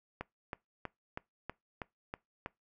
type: click train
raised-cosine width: 0.5 ms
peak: -23 dBFS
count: 8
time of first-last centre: 0.21-2.461 s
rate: 3.11 Hz
effects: noise-tail reverb RT60 0.2 s tail -23 dB re dry